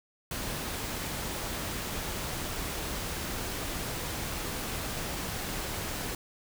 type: noise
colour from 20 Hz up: pink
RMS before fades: -35 dBFS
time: 0.31-6.15 s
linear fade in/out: 2 ms
effects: none